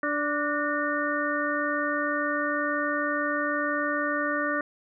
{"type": "harmonic tone with a mistuned harmonic", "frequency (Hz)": 293, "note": "D4", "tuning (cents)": -4, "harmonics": [1, 2, 4, 5, 6], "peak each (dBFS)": [-31, -31, -31, -31, -31], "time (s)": [0.03, 4.61], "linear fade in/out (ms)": 2, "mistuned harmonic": 6, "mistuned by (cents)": 63, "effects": []}